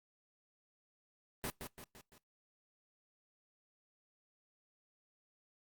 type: noise with echo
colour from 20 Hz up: pink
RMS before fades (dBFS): -39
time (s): 1.44-1.5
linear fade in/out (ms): 0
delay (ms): 170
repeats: 4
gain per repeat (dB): -6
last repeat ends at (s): 2.18
effects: noise-tail reverb RT60 0.2 s tail -24 dB re dry + Opus 32 kbps